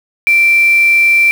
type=tone with quantisation; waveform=sine; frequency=2349 Hz; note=D7; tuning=in tune; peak=-6 dBFS; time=0.27-1.31 s; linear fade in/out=0 ms; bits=4; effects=none